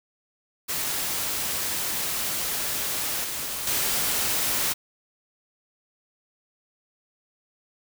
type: noise with level steps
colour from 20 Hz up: white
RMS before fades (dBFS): -28 / -31 / -25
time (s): 0.68-4.74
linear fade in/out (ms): 20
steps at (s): 3.24 / 3.67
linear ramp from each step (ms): 2
effects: none